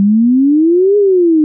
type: exponential two-way sweep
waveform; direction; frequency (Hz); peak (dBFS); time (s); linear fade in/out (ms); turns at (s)
sine; up then down; 194.5 to 417.7 to 300.4; -6; 0-1.44; 0; 0.97
effects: none